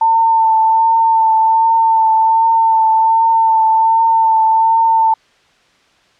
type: tone with vibrato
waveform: sine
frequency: 896 Hz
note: A5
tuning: 31 cents sharp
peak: -8 dBFS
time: 0.01-5.14 s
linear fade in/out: 5 ms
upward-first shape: triangle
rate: 1.3 Hz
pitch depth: 23 cents each way
effects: white hiss -52 dBFS RMS until 6.19 s + low-pass 4000 Hz 12 dB/octave